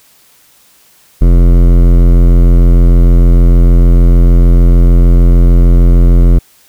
sine tone with hard clipping, 43.3 Hz, F1, 14 cents flat, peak -4 dBFS, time 1.21-6.39 s, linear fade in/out 10 ms, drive 16 dB, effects white hiss -46 dBFS RMS until 6.68 s

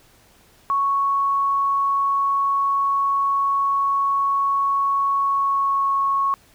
sine tone with pitch glide, 1108.7 to 1101.7 Hz, C#6 to C#6, 0 to -11 cents, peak -17 dBFS, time 0.7-6.34 s, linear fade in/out 0 ms, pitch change -11 cents, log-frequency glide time 5.19-5.93 s, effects pink hiss -54 dBFS RMS until 6.54 s

